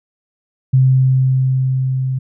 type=tone with level ramp; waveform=sine; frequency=130.81 Hz; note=C3; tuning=in tune; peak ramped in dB=-7 to -16 dBFS; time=0.73-2.19 s; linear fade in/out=10 ms; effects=none